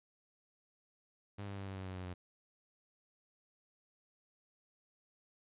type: tone with pitch steps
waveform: sawtooth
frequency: 101.2 / 99.58 / 97.98 / 96.41 / 94.86 / 93.34 / 91.84 / 90.37 Hz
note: G#2 / G2 / G2 / G2 / F#2 / F#2 / F#2 / F#2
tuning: -44 / +28 / 0 / -28 / +44 / +16 / -12 / -40 cents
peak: -38 dBFS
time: 1.38-2.14 s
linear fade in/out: 10 ms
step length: 95 ms
effects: resampled to 8000 Hz